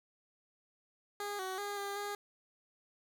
15% pulse tone with pitch steps, 409.1 / 375.7 / 407.6 / 401 / 408.9 Hz, G#4 / F#4 / G#4 / G4 / G#4, -26 / +26 / -32 / +39 / -27 cents, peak -31 dBFS, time 1.2-2.15 s, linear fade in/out 2 ms, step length 190 ms, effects none

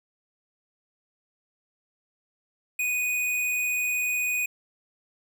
square tone, 2482 Hz, D#7, 5 cents flat, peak -25 dBFS, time 2.79-4.46 s, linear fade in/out 5 ms, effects none

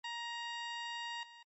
15% pulse tone with level steps, 940 Hz, A#5, 14 cents sharp, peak -33 / -47 dBFS, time 0.04-1.43 s, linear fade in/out 5 ms, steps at 1.23 s, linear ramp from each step 2 ms, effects MP3 32 kbps

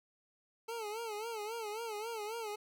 25% pulse tone with vibrato, 440 Hz, A4, in tune, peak -35 dBFS, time 0.68-2.56 s, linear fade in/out 10 ms, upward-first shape sine, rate 3.7 Hz, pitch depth 110 cents each way, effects none

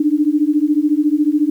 sine beating tone pair, 292.1 / 306.1 Hz, D4 / D#4, -9 / -28 cents, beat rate 14 Hz, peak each -15 dBFS, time 0-1.5 s, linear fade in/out 5 ms, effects 8-bit

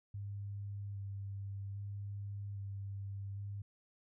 sine tone with vibrato, 99.9 Hz, G2, 33 cents sharp, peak -40 dBFS, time 0.14-3.62 s, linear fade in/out 5 ms, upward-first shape square, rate 0.62 Hz, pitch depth 15 cents each way, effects none

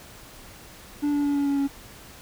triangle tone with pitch steps, 291.5 / 288.8 / 286.2 / 283.5 / 280.9 / 278.3 Hz, D4 / D4 / D4 / C#4 / C#4 / C#4, -13 / -29 / -45 / +39 / +23 / +7 cents, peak -19 dBFS, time 1.02-1.68 s, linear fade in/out 20 ms, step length 110 ms, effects pink hiss -46 dBFS RMS until 2.21 s

